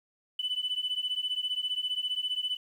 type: beating tone pair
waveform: sine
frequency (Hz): 2987 / 3002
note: F#7 / F#7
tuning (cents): +16 / +24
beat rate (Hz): 15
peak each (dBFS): -31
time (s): 0.39-2.57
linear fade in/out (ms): 5
effects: tanh soft clip ceiling -24 dBFS + 10-bit